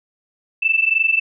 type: tone pair together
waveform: sine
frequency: 2637 / 2660 Hz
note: E7 / E7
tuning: 0 / +15 cents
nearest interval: unison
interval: 15 cents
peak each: -17 dBFS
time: 0.62-1.2 s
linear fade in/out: 10 ms
effects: none